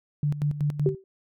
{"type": "tone with tremolo", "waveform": "sine", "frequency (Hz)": 146.83, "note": "D3", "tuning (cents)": 0, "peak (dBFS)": -21, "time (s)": [0.23, 0.95], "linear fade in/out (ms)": 2, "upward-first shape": "square", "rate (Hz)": 5.3, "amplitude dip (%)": 70}
{"type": "tone with exponential decay", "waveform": "sine", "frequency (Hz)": 384.6, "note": "G4", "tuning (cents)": -33, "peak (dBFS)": -17, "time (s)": [0.86, 1.04], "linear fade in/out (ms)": 2, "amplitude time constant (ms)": 39}
{"effects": []}